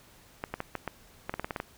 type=clicks; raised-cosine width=0.5 ms; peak=-17 dBFS; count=12; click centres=0.439 / 0.54 / 0.604 / 0.753 / 0.877 / 1.295 / 1.34 / 1.396 / 1.445 / 1.508 / 1.562 / 1.601 s; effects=pink hiss -57 dBFS RMS until 1.77 s